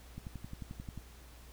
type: click train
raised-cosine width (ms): 5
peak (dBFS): -30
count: 10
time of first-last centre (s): 0.18-0.976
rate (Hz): 11.3
effects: added 60 Hz sine -53 dBFS peak until 1.52 s + pink hiss -58 dBFS RMS until 1.52 s